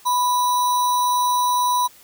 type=tone with sample-and-hold; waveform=sine; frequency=989 Hz; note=B5; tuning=2 cents sharp; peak=-16 dBFS; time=0.05-1.88 s; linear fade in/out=20 ms; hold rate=4900 Hz; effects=white hiss -49 dBFS RMS until 2.03 s